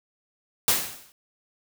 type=noise with exponential decay; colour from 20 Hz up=white; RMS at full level=-18 dBFS; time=0.68-1.12 s; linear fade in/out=1 ms; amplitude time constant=94 ms; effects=none